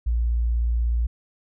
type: tone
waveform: sine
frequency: 58.27 Hz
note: A#1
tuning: in tune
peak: -19 dBFS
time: 0.06-1.07 s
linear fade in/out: 10 ms
effects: none